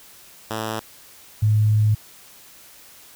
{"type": "tone pair in turn", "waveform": ["5% pulse", "sine"], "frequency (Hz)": [110, 106.93], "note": ["A2", "A2"], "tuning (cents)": [0, -49], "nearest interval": "unison", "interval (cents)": 49, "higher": "first", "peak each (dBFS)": -14, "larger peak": "neither", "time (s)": [[0.5, 0.8], [1.42, 1.95]], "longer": "second", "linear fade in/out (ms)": 10, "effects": ["white hiss -47 dBFS RMS until 3.15 s"]}